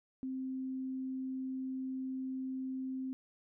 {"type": "tone", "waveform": "sine", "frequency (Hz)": 261.6, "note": "C4", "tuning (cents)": 0, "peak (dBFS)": -36, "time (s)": [0.23, 3.13], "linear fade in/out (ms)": 0, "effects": []}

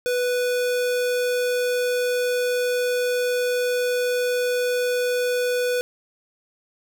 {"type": "tone", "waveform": "square", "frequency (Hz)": 493.9, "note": "B4", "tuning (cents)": 0, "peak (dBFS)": -21, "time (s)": [0.06, 5.81], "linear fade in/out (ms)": 0, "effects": []}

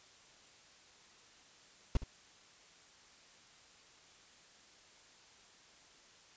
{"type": "noise with echo", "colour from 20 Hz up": "brown", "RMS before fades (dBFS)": -28, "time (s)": [1.95, 1.97], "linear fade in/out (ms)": 2, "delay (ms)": 67, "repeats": 1, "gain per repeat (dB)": -13, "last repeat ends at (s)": 2.037, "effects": ["white hiss -61 dBFS RMS until 6.36 s", "resampled to 16000 Hz"]}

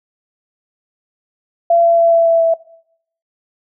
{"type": "tone with pitch steps", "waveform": "sine", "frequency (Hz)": [680, 676.1, 672.2, 668.3, 664.5, 660.6], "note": ["F5", "E5", "E5", "E5", "E5", "E5"], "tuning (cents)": [-46, 44, 34, 24, 14, 4], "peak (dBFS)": -8, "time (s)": [1.7, 2.54], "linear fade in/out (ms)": 5, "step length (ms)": 140, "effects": ["noise-tail reverb RT60 0.7 s tail -21 dB re dry"]}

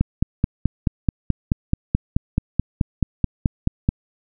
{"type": "click train", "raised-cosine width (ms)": 5, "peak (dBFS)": -4, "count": 19, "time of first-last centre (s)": [0.01, 3.889], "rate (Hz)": 4.64, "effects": []}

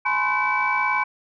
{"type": "tone cluster", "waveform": "sine", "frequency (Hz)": [846, 1001, 1060, 1522, 2295], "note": ["G#5", "B5", "C6", "F#6", "D7"], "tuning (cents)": [32, 23, 22, 48, -40], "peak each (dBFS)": [-27, -25, -25, -27, -23], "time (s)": [0.05, 1.04], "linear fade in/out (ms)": 10, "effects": ["tanh soft clip ceiling -10 dBFS"]}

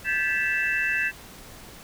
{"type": "tone cluster", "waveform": "sine", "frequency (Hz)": [1573, 1728, 1968, 2651], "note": ["G6", "A6", "B6", "E7"], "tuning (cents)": [6, -32, -7, 9], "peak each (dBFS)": [-28, -27, -29, -26], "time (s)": [0.04, 1.12], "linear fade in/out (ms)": 50, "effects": ["tanh soft clip ceiling -13 dBFS", "pink hiss -45 dBFS RMS until 1.83 s"]}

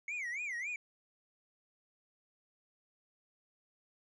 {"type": "tone with vibrato", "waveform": "triangle", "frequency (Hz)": 2154, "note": "C7", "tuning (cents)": 50, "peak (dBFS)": -35, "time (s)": [0.08, 0.76], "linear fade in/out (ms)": 2, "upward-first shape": "sine", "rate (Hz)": 3.6, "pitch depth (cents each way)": 240, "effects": ["resampled to 22050 Hz"]}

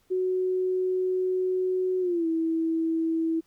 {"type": "tone with pitch glide", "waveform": "sine", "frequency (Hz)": [370, 325.8], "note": ["F#4", "E4"], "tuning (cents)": [0, -20], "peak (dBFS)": -23, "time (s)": [0.1, 3.41], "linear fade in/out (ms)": 20, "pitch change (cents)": -220, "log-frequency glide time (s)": [2, 2.27], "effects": ["pink hiss -67 dBFS RMS until 3.46 s"]}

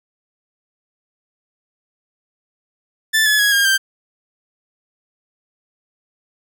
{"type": "tone with pitch steps", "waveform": "sawtooth", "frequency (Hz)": [1760, 1710.9, 1663.1, 1616.7, 1571.6], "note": ["A6", "A6", "G#6", "G#6", "G6"], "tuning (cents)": [0, -49, 2, -47, 4], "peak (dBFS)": -9, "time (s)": [3.13, 3.78], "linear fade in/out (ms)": 20, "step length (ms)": 130, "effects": []}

